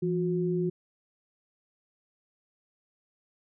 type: tone pair together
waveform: sine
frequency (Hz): 169.37 / 361.8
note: E3 / F#4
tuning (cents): +47 / -39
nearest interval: octave + minor second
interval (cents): 1314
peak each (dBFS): -28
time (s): 0.02-0.7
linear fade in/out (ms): 10
effects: none